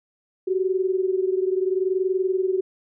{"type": "tone pair together", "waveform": "sine", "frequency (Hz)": [371.3, 392], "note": ["F#4", "G4"], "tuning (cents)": [6, 0], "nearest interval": "minor second", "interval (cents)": 94, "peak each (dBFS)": [-21, -25], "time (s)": [0.47, 2.61], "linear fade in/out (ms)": 10, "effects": []}